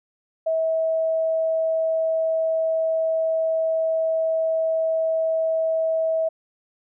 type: tone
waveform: sine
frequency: 646 Hz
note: E5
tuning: 35 cents flat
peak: -19 dBFS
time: 0.46-6.29 s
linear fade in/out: 10 ms
effects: none